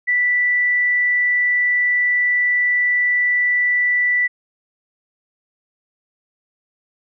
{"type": "tone", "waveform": "sine", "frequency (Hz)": 1970, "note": "B6", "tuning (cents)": -5, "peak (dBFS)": -14, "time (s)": [0.07, 4.28], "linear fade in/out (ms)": 20, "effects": []}